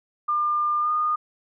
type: tone with pitch glide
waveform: sine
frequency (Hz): 1200 to 1223.1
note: D6 to D#6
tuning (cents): +37 to -30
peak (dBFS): -20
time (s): 0.28-1.16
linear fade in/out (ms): 10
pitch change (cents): +33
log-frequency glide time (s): 0.8-0.91
effects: none